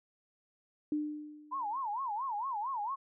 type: tone with exponential decay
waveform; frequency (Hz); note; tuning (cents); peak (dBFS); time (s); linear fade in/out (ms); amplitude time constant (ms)
sine; 300; D4; +37; -28; 0.92-1.8; 2; 190
type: tone with vibrato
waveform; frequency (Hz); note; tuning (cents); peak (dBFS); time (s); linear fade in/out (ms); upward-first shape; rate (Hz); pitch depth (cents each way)
sine; 947; A#5; +27; -33; 1.51-2.96; 20; sine; 4.4; 260
effects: none